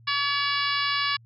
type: harmonic tone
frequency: 569 Hz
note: C#5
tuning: 45 cents sharp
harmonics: 2 / 3 / 4 / 5 / 6 / 7 / 8 / 9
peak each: -28 / -30 / -31 / -32 / -33 / -33 / -34 / -35 dBFS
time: 0.07-1.17 s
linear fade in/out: 10 ms
effects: added 115 Hz sine -50 dBFS peak until 1.25 s